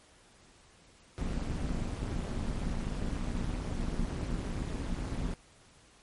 brown noise with amplitude modulation, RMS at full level -30 dBFS, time 1.18-5.34 s, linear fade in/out 0 ms, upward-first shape sine, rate 205 Hz, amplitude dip 85%, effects pink hiss -60 dBFS RMS until 6.02 s + MP3 48 kbps

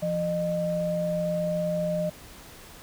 sine tone pair together, 171.46 / 611 Hz, F3 / D#5, -32 / -32 cents, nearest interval octave + minor seventh, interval 2200 cents, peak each -29 / -26 dBFS, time 0.02-2.1 s, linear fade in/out 10 ms, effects pink hiss -47 dBFS RMS until 2.82 s

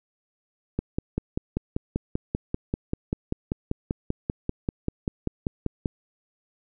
click train, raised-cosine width 3 ms, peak -12 dBFS, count 27, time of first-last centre 0.79-5.858 s, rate 5.13 Hz, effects none

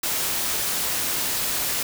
white noise, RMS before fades -25 dBFS, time 0.03-1.83 s, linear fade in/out 5 ms, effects none

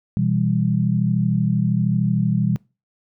sine chord, E minor, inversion second, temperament just, 123.61 / 164.81 / 197.78 Hz, B2 / E3 / G3, +2 / 0 / +16 cents, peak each -21 dBFS, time 0.17-2.56 s, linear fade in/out 0 ms, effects noise-tail reverb RT60 0.3 s tail -24 dB re dry

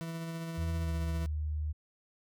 40% pulse tone with tremolo, 164.81 Hz, E3, in tune, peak -35 dBFS, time 0.01-1.26 s, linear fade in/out 0 ms, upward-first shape sine, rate 15 Hz, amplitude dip 25%
sine tone with pitch glide, 82.41 to 76.01 Hz, E2 to D#2, 0 to -40 cents, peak -31 dBFS, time 0.57-1.73 s, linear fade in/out 20 ms, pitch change -140 cents, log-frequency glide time 0.82-0.91 s
effects none

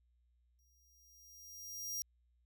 sawtooth tone with exponential growth, 5700 Hz, F8, 34 cents sharp, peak -34 dBFS, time 0.59-2.02 s, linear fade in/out 0 ms, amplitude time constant 310 ms, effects added 60 Hz sine -70 dBFS peak until 2.45 s

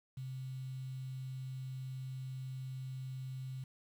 sine tone with quantisation, 130.81 Hz, C3, in tune, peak -40 dBFS, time 0.17-3.64 s, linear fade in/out 5 ms, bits 10, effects none

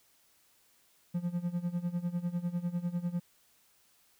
triangle tone with tremolo, 174.61 Hz, F3, in tune, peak -26 dBFS, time 1.14-3.2 s, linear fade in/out 10 ms, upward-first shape sine, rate 10 Hz, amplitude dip 85%, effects white hiss -67 dBFS RMS until 4.19 s

